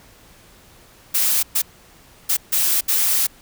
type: noise bursts at uneven times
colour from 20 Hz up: blue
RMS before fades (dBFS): -18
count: 5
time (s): 1.14-1.43 / 1.55-1.62 / 2.29-2.37 / 2.52-2.81 / 2.88-3.27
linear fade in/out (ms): 10
effects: pink hiss -49 dBFS RMS until 3.41 s